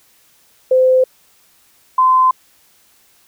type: tone pair in turn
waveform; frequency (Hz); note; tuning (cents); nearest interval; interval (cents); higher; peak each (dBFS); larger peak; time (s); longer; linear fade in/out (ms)
sine; 515 / 1030; C5 / C6; -28 / -28; octave; 1200; second; -8 / -8; neither; 0.71-1.04 / 1.98-2.31; neither; 5
effects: white hiss -53 dBFS RMS until 3.27 s